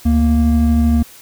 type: tone pair together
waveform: triangle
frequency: 73.42 / 233.1 Hz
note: D2 / A#3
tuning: 0 / 0 cents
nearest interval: octave + minor sixth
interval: 2000 cents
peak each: -11 dBFS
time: 0.05-1.03 s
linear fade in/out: 10 ms
effects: white hiss -41 dBFS RMS until 1.21 s